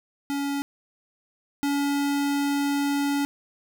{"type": "tone pair in turn", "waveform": "square", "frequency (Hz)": [281.5, 283.6], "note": ["C#4", "C#4"], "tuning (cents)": [27, 40], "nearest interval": "unison", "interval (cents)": 13, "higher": "second", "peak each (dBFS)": [-26, -23], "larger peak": "second", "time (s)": [[0.3, 0.62], [1.63, 3.25]], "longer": "second", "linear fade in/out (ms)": 0, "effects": []}